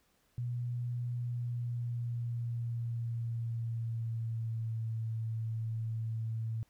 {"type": "tone with pitch glide", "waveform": "sine", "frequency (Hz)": [121.2, 112.43], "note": ["B2", "A2"], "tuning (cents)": [-32, 38], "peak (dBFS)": -33, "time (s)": [0.38, 6.63], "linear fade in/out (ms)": 0, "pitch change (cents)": -130, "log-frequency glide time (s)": [1.13, 4.89], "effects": ["pink hiss -72 dBFS RMS until 6.69 s"]}